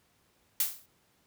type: noise with exponential decay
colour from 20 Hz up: blue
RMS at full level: -24 dBFS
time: 0.6-0.86 s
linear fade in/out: 2 ms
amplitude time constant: 55 ms
effects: pink hiss -69 dBFS RMS until 1.26 s + high-pass 60 Hz 12 dB/octave